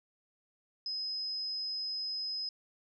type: tone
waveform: sine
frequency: 5070 Hz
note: D#8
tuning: 32 cents sharp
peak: -34 dBFS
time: 0.86-2.49 s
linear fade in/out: 2 ms
effects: none